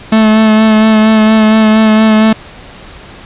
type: tone with vibrato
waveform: 45% pulse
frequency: 218 Hz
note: A3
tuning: 16 cents flat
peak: -4 dBFS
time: 0.12-2.33 s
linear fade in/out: 5 ms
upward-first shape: sine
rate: 4.3 Hz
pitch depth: 20 cents each way
effects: pink hiss -32 dBFS RMS until 3.25 s + resampled to 8000 Hz